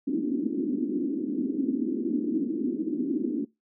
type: band-pass noise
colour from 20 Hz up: pink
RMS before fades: -28 dBFS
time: 0.07-3.45 s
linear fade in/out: 10 ms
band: 240 to 330 Hz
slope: 48 dB/octave
effects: noise-tail reverb RT60 0.2 s tail -21 dB re dry